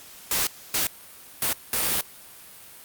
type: noise bursts at uneven times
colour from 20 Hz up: white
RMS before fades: -24 dBFS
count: 4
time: 0.31-0.47 / 0.74-0.87 / 1.42-1.53 / 1.73-2.01 s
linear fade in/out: 2 ms
effects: white hiss -46 dBFS RMS until 2.84 s + Opus 48 kbps